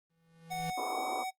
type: tone with exponential growth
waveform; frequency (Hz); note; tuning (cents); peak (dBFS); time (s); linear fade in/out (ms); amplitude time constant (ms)
square; 164.81; E3; 0; -36; 0.1-0.7; 2; 130
type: tone with pitch glide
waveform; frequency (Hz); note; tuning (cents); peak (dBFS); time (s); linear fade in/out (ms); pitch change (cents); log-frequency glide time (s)
square; 740 to 751.2; F#5 to F#5; 0 to +26; -35; 0.5-1.31; 20; +26; 0.81-1.02
type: band-pass noise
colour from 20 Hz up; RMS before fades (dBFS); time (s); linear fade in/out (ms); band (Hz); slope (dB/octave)
white; -39; 0.77-1.24; 10; 250 to 1200; 96
effects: noise-tail reverb RT60 0.1 s tail -18 dB re dry + Opus 32 kbps